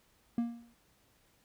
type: tone with exponential decay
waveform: triangle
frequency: 234.8 Hz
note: A#3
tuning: 13 cents sharp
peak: -24 dBFS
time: 0.38-0.74 s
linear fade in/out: 2 ms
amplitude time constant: 78 ms
effects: pink hiss -69 dBFS RMS until 1.44 s